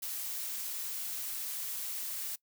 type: noise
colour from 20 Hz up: blue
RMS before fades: -38 dBFS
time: 0.02-2.36 s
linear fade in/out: 10 ms
effects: noise-tail reverb RT60 0.1 s tail -22 dB re dry